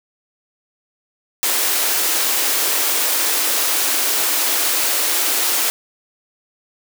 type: high-pass noise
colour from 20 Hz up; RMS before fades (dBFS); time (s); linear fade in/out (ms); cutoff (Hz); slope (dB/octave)
white; -18; 1.43-5.7; 0; 270; 96
effects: none